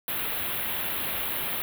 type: band-stop noise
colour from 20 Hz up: white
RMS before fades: -30 dBFS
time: 0.08-1.62 s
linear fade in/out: 0 ms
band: 3700 to 11000 Hz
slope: 48 dB/octave
effects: none